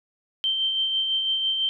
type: tone with tremolo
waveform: sine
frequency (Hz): 3126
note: G7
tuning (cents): -6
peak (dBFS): -20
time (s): 0.44-1.69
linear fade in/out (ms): 0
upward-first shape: sine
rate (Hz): 6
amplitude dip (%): 35
effects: none